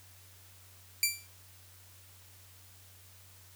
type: tone with exponential decay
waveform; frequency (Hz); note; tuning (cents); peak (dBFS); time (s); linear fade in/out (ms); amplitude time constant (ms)
10% pulse; 2349; D7; 0; -13; 1.03-1.27; 1; 51
effects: added 93 Hz sine -58 dBFS peak until 3.55 s + white hiss -58 dBFS RMS until 3.55 s